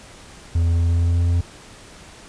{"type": "tone with pitch glide", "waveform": "triangle", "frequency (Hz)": [84.2, 86.27], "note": ["E2", "F2"], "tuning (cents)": [37, -21], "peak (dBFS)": -13, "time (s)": [0.55, 1.41], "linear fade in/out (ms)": 5, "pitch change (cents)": 42, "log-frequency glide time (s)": [0.7, 1.26], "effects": ["pink hiss -43 dBFS RMS until 2.28 s", "resampled to 22050 Hz"]}